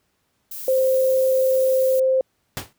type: noise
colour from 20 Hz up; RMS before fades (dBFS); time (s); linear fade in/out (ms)
violet; -33; 0.51-2; 5
type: tone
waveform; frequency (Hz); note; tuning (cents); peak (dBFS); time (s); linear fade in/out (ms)
sine; 523.3; C5; 0; -15; 0.68-2.21; 2
type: noise with exponential decay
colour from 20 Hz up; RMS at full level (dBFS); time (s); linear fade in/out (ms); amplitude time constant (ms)
pink; -24; 2.57-2.73; 0; 34
effects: pink hiss -69 dBFS RMS until 2.78 s + high-pass 60 Hz 12 dB/octave